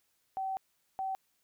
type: tone bursts at uneven times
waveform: sine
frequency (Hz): 767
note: G5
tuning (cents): -38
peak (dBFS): -32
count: 2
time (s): 0.37-0.57 / 0.99-1.15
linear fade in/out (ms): 0
effects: white hiss -75 dBFS RMS until 1.43 s